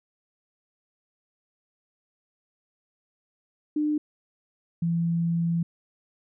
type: tone pair in turn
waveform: sine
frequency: 300.7 / 168.37 Hz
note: D4 / E3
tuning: +41 / +37 cents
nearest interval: minor seventh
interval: 1004 cents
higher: first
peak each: -22 dBFS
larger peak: neither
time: 3.76-3.98 / 4.82-5.63 s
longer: second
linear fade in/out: 5 ms
effects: none